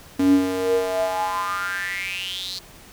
square tone with high-pass filter sweep, 93 Hz, F#2, 9 cents sharp, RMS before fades -23 dBFS, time 0.19-2.59 s, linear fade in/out 5 ms, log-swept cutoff 240 to 4400 Hz, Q 8.2, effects pink hiss -46 dBFS RMS until 2.92 s

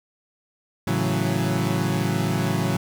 30% pulse chord, F# minor seventh, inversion first, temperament equal, 110 / 138.59 / 164.81 / 185 Hz, A2 / C#3 / E3 / F#3, 0 / 0 / 0 / 0 cents, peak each -24 dBFS, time 0.87-2.77 s, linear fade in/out 5 ms, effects none

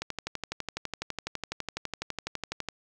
click train, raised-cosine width 0.2 ms, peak -15 dBFS, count 33, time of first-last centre 0.02-2.687 s, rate 12 Hz, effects none

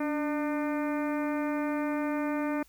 harmonic tone with a mistuned harmonic, 300.5 Hz, D4, 40 cents sharp, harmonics 1 / 2 / 3 / 4 / 5 / 6 / 7 / 8, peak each -29 / -35 / -39 / -41 / -43 / -45 / -46 / -47 dBFS, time 0-2.63 s, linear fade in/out 5 ms, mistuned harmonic 1, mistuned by -59 cents, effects added 50 Hz sine -62 dBFS peak until 2.68 s + white hiss -62 dBFS RMS until 2.68 s

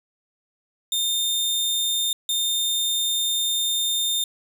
sawtooth tone pair in turn, 3630 / 3630 Hz, A#7 / A#7, -47 / -47 cents, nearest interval unison, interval 0 cents, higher neither, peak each -18 dBFS, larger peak neither, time 0.92-2.13 / 2.29-4.24 s, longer second, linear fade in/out 2 ms, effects none

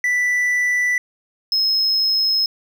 triangle tone pair in turn, 1975.5 / 5162 Hz, B6 / E8, 0 / -37 cents, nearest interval octave + perfect fourth, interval 1663 cents, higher second, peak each -14 dBFS, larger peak neither, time 0.04-0.98 / 1.52-2.46 s, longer neither, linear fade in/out 2 ms, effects none

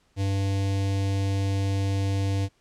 square tone with notch filter, 98 Hz, G2, in tune, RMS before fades -25 dBFS, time 0.16-2.49 s, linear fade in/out 50 ms, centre 1300 Hz, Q 1, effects pink hiss -66 dBFS RMS until 2.6 s + low-pass 8000 Hz 12 dB/octave

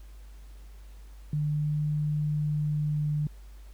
sine tone, 149.9 Hz, D3, 36 cents sharp, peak -25 dBFS, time 1.33-3.27 s, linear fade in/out 2 ms, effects added 50 Hz sine -44 dBFS peak until 3.73 s + pink hiss -61 dBFS RMS until 3.73 s

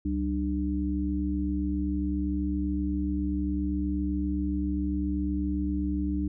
sine tone cluster, 70.1 / 190.8 / 298.4 Hz, C#2 / G3 / D4, +20 / -47 / +28 cents, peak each -30 / -32 / -29 dBFS, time 0.05-6.28 s, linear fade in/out 5 ms, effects none

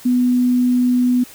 sine tone, 248 Hz, B3, 7 cents sharp, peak -12 dBFS, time 0.05-1.24 s, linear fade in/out 10 ms, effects white hiss -41 dBFS RMS until 1.34 s

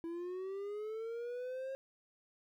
triangle linear sweep, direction up, 329.6 to 539 Hz, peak -37 dBFS, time 0.04-1.75 s, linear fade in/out 0 ms, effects 13-bit

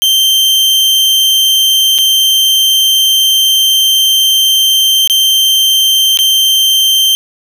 40% pulse tone with dropouts, 3136 Hz, G7, in tune, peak -6 dBFS, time 0.02-7.15 s, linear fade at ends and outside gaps 0 ms, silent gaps 1.981-1.986 / 5.075-5.098 / 6.173-6.189 s, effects none

